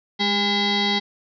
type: tone with frequency modulation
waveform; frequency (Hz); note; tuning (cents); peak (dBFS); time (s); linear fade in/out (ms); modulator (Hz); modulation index
sine; 2030; B6; +47; -18; 0.19-1; 20; 608; 4
effects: none